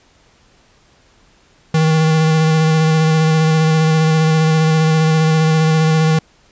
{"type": "tone with vibrato", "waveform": "square", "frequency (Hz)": 158.4, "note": "D#3", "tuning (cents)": 31, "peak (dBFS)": -11, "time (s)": [1.74, 6.19], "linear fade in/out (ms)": 5, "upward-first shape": "square", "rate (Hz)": 15, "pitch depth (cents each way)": 14, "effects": ["pink hiss -52 dBFS RMS until 6.51 s", "resampled to 16000 Hz"]}